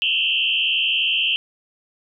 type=tone with frequency modulation; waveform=sine; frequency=2918 Hz; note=F#7; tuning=25 cents flat; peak=-17 dBFS; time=0.02-1.36 s; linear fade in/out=0 ms; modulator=83.1 Hz; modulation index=3.5; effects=none